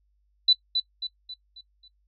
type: tone with echo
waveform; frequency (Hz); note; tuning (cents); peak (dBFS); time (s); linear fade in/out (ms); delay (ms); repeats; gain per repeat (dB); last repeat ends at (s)
sine; 3986; B7; +15; -15; 0.48-0.53; 5; 270; 5; -7; 1.88
effects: noise-tail reverb RT60 0.1 s tail -18 dB re dry + added 50 Hz sine -65 dBFS peak until 2.07 s